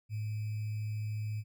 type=tone with sample-and-hold; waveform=sine; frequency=107 Hz; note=A2; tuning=48 cents flat; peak=-33 dBFS; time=0.09-1.44 s; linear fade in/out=50 ms; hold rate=2450 Hz; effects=none

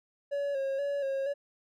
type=tone with vibrato; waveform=triangle; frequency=554.4 Hz; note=C#5; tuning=in tune; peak=-27 dBFS; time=0.31-1.34 s; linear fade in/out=20 ms; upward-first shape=square; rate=2.1 Hz; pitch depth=39 cents each way; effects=none

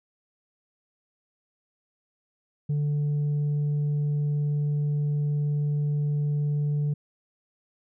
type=tone; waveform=sine; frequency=146.83 Hz; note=D3; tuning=in tune; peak=-20 dBFS; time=2.69-6.94 s; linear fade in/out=10 ms; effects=tanh soft clip ceiling -22 dBFS

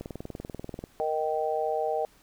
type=click train; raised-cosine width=2 ms; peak=-23 dBFS; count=18; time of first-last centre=0.01-0.839 s; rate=20.5 Hz
type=chord; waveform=sine; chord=Eb major; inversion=second; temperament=just; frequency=466.7 / 622.3 / 777.8 Hz; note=Bb4 / Eb5 / G5; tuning=+2 / 0 / -14 cents; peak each=-30 dBFS; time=1-2.05 s; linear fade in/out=0 ms
effects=pink hiss -60 dBFS RMS until 2.22 s

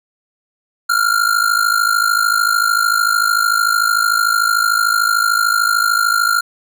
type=ring-modulated tone; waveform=square; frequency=1396.9 Hz; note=F6; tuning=in tune; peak=-10 dBFS; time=0.89-6.41 s; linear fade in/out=10 ms; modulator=26.7 Hz; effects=none

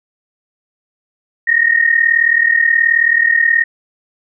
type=tone pair together; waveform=sine; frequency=1840 / 1878.7 Hz; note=A#6 / A#6; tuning=-23 / +13 cents; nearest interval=unison; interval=36 cents; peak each=-12 dBFS; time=1.47-3.64 s; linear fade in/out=10 ms; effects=none

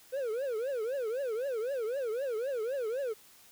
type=tone with vibrato; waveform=triangle; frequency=492.6 Hz; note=B4; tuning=5 cents flat; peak=-29 dBFS; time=0.12-3.14 s; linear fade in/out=20 ms; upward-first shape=triangle; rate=3.9 Hz; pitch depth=280 cents each way; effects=white hiss -58 dBFS RMS until 3.51 s

